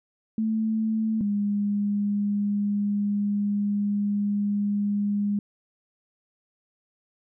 sine tone pair in turn, 220 / 204.3 Hz, A3 / G#3, 0 / -28 cents, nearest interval minor second, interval 128 cents, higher first, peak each -22 / -22 dBFS, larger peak neither, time 0.38-1.21 / 1.21-5.39 s, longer second, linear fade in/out 2 ms, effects none

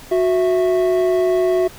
triangle tone pair together, 366.9 / 659.3 Hz, F#4 / E5, -15 / 0 cents, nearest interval minor seventh, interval 1015 cents, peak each -13 / -17 dBFS, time 0.11-1.68 s, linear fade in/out 10 ms, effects pink hiss -40 dBFS RMS until 1.78 s

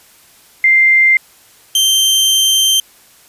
sine / sawtooth tone pair in turn, 2093 / 3135 Hz, C7 / G7, 0 / -1 cents, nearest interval perfect fifth, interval 699 cents, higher second, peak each -6 dBFS, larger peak neither, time 0.64-1.17 / 1.75-2.8 s, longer second, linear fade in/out 2 ms, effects white hiss -46 dBFS RMS until 3.28 s + resampled to 32000 Hz

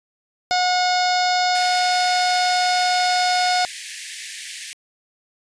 harmonic tone, 726 Hz, F#5, 33 cents flat, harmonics 1 / 2 / 3 / 4 / 5 / 6 / 7 / 8 / 9 / 10, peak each -18 / -26 / -28 / -35 / -29 / -28 / -26 / -39 / -40 / -38 dBFS, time 0.51-3.65 s, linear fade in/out 0 ms
pink high-pass noise, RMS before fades -33 dBFS, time 1.55-4.73 s, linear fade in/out 0 ms, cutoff 1700 Hz, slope 96 dB/octave
effects resampled to 22050 Hz

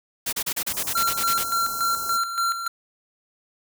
white noise bursts, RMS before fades -26 dBFS, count 12, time 0.26-1.439 s, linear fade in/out 10 ms, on 68 ms, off 33 ms
white band-stop noise, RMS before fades -33 dBFS, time 0.72-2.18 s, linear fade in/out 20 ms, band 1200 to 5500 Hz, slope 48 dB/octave
square tone with tremolo, 1369 Hz, F6, 35 cents flat, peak -21 dBFS, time 0.95-2.68 s, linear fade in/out 5 ms, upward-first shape square, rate 3.5 Hz, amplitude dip 60%
effects none

